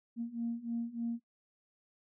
sine beating tone pair, 231.6 / 234.9 Hz, A#3 / A#3, -11 / +13 cents, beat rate 3.3 Hz, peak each -38 / -36 dBFS, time 0.16-1.2 s, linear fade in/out 50 ms, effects noise-tail reverb RT60 0.1 s tail -25 dB re dry + tanh soft clip ceiling -27 dBFS

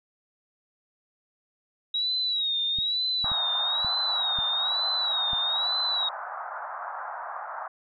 sine tone with vibrato, 3824 Hz, A#7, 43 cents sharp, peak -24 dBFS, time 1.94-6.09 s, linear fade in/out 5 ms, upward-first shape sine, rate 1.1 Hz, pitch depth 93 cents each way
clicks, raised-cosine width 5 ms, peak -27 dBFS, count 6, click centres 2.787 / 3.243 / 3.317 / 3.847 / 4.388 / 5.333 s
pink band-pass noise, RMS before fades -36 dBFS, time 3.24-7.68 s, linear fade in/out 5 ms, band 680 to 1500 Hz, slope 48 dB/octave
effects none

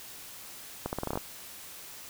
accelerating click train, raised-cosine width 1 ms, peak -17 dBFS, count 9, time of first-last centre 0.86-1.174 s, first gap 69 ms, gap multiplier 0.83, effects white hiss -46 dBFS RMS until 2.09 s

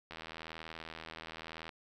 click train, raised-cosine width 0.3 ms, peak -28 dBFS, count 129, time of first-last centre 0.11-1.692 s, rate 80.9 Hz, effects 11-bit

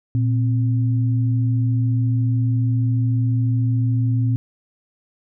sine tone pair together, 117.1 / 263.1 Hz, A#2 / C4, +8 / +10 cents, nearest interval octave + major second, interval 1402 cents, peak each -16 / -26 dBFS, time 0.15-4.36 s, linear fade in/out 0 ms, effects none

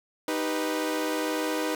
sawtooth chord, Eb augmented, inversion none, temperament equal, 311.1 / 392 / 493.9 Hz, Eb4 / G4 / B4, 0 / 0 / 0 cents, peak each -25 / -31 / -27 dBFS, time 0.28-1.75 s, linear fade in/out 2 ms, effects none

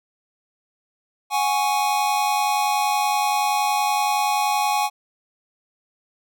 square chord, F# suspended second, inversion none, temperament equal, 740 / 830.6 / 1108.7 Hz, F#5 / G#5 / C#6, 0 / 0 / 0 cents, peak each -27 / -21 / -27 dBFS, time 1.3-4.9 s, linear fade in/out 50 ms, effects none

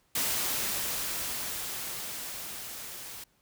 white noise with level ramp, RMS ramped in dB -29 to -43 dBFS, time 0.15-3.24 s, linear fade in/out 5 ms, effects pink hiss -69 dBFS RMS until 3.41 s

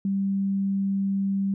sine tone, 196 Hz, G3, in tune, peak -22 dBFS, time 0.05-1.54 s, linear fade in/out 2 ms, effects none

